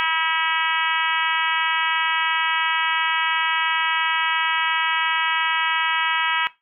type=harmonic tone; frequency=322.9 Hz; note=E4; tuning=36 cents flat; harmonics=3 / 4 / 5 / 6 / 7 / 8 / 9 / 10; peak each=-25 / -26 / -27 / -28 / -28 / -29 / -30 / -30 dBFS; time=0-6.47 s; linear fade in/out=0 ms; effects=noise-tail reverb RT60 0.2 s tail -17 dB re dry